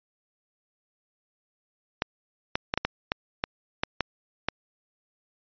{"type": "clicks", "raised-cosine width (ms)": 0.3, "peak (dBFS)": -8, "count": 10, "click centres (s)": [2.021, 2.555, 2.739, 2.776, 2.85, 3.119, 3.439, 3.835, 4.007, 4.486], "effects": ["resampled to 11025 Hz"]}